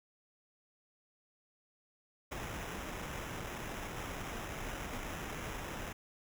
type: noise with sample-and-hold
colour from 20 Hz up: pink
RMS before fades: -42 dBFS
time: 2.31-5.93 s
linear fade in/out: 10 ms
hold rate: 4410 Hz
effects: none